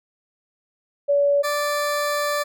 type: tone pair in turn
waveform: sine / 20% pulse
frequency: 570 / 585.7 Hz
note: C#5 / D5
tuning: +48 / -5 cents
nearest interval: unison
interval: 47 cents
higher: second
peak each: -15 / -16 dBFS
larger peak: first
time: 1.08-1.43 / 1.43-2.44 s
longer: second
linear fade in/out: 20 ms
effects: none